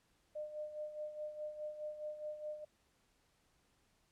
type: tone with tremolo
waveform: sine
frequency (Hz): 605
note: D#5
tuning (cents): -49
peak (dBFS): -39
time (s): 0.35-2.65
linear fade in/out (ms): 10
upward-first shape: sine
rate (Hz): 4.8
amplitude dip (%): 65
effects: pink hiss -75 dBFS RMS until 4.11 s + low-pass 11000 Hz 12 dB/octave